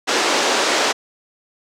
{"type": "band-pass noise", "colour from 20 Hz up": "pink", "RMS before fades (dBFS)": -18, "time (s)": [0.07, 0.93], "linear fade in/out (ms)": 20, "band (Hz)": [330, 7000], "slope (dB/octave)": 24, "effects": []}